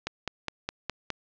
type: click train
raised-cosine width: 0.2 ms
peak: -12 dBFS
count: 6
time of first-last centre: 0.07-1.103 s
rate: 4.84 Hz
effects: low-pass 5000 Hz 12 dB/octave